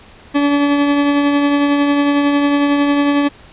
40% pulse tone with tremolo, 286.7 Hz, D4, 42 cents flat, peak -9 dBFS, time 0.34-3.29 s, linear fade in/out 20 ms, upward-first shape triangle, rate 11 Hz, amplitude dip 35%, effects pink hiss -42 dBFS RMS until 3.52 s + resampled to 8000 Hz

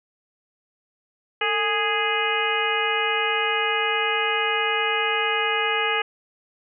harmonic tone with a mistuned harmonic, 415.3 Hz, G#4, in tune, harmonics 1 / 2 / 3 / 4 / 5 / 6 / 7, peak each -28 / -28 / -28 / -28 / -28 / -28 / -28 dBFS, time 1.41-6.02 s, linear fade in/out 5 ms, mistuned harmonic 1, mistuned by +130 cents, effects none

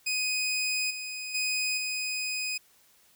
20% pulse tone with level steps, 2500 Hz, D#7, 8 cents sharp, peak -22 / -30 / -22 / -25 dBFS, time 0.06-2.58 s, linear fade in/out 10 ms, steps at 0.9 / 1.34 / 1.77 s, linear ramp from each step 10 ms, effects white hiss -62 dBFS RMS until 3.15 s

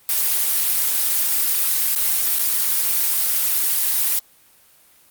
blue noise with dropouts, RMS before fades -19 dBFS, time 0.09-4.19 s, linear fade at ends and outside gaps 2 ms, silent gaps 1.951-1.959 / 2.388-2.392 s, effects white hiss -53 dBFS RMS until 5.1 s + Opus 32 kbps

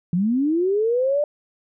sine linear sweep, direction up, 164.81 to 599 Hz, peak -17 dBFS, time 0.13-1.24 s, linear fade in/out 2 ms, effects none

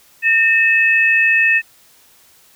sine tone pair together, 1821.2 / 2587 Hz, A#6 / E7, -41 / -33 cents, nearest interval tritone, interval 608 cents, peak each -13 dBFS, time 0.22-1.62 s, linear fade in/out 50 ms, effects white hiss -50 dBFS RMS until 2.55 s

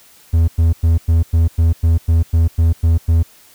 triangle tone bursts, 82.41 Hz, E2, in tune, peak -7 dBFS, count 12, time 0.33-3.23 s, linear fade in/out 10 ms, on 150 ms, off 100 ms, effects white hiss -47 dBFS RMS until 3.54 s

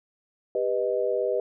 sine chord, G augmented, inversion none, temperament equal with one note detuned, 396.8 / 493.9 / 622.3 Hz, G4 / B4 / D#5, +21 / 0 / 0 cents, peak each -28 / -26 / -28 dBFS, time 0.55-1.4 s, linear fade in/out 2 ms, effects none

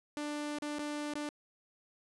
sawtooth tone with dropouts, 295.7 Hz, D4, 12 cents sharp, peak -32 dBFS, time 0.17-1.29 s, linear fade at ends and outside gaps 0 ms, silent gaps 0.586-0.622 / 0.786-0.792 / 1.137-1.154 s, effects resampled to 24000 Hz

